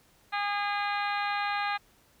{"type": "harmonic tone", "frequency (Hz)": 408.1, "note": "G#4", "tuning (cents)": -30, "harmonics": [2, 3, 4, 5, 6, 7, 8, 9, 10], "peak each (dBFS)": [-31, -34, -35, -38, -38, -47, -48, -45, -43], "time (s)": [0.32, 1.78], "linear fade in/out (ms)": 20, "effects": ["pink hiss -63 dBFS RMS until 2.2 s"]}